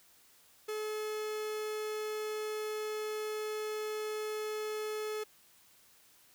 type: tone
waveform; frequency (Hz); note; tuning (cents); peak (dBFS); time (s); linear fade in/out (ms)
45% pulse; 428.6; A4; -45; -35; 0.68-5.24; 10
effects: white hiss -63 dBFS RMS until 6.34 s